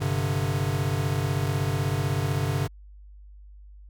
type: chord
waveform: square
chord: G suspended fourth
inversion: none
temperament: equal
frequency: 98 / 130.81 / 146.83 Hz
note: G2 / C3 / D3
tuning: 0 / 0 / 0 cents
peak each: -29 dBFS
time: 0-2.68 s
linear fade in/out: 20 ms
effects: added 50 Hz sine -44 dBFS peak until 3.89 s